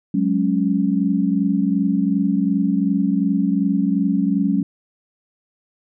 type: chord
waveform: sine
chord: F# suspended second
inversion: none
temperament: equal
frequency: 185 / 207.7 / 277.2 Hz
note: F#3 / G#3 / C#4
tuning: 0 / 0 / 0 cents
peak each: -20 dBFS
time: 0.14-4.63 s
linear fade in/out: 5 ms
effects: none